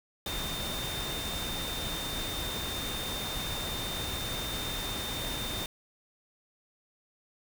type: tone in noise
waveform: sine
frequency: 3628 Hz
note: A#7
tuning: 48 cents flat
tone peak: -37 dBFS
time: 0.26-5.66 s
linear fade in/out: 2 ms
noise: pink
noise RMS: -36 dBFS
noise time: 0.26-5.66 s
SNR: -4 dB
effects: none